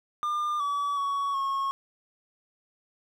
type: tone with pitch steps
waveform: triangle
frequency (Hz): 1202 / 1144 / 1121 / 1092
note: D6 / D6 / C#6 / C#6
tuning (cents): +40 / -46 / +19 / -26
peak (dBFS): -24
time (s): 0.23-1.71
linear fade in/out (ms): 0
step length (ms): 370
effects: none